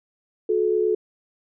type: tone pair together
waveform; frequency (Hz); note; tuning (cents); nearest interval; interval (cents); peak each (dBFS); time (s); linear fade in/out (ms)
sine; 362.3 / 431; F#4 / A4; -36 / -36; minor third; 300; -22 / -20; 0.49-0.95; 5
effects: none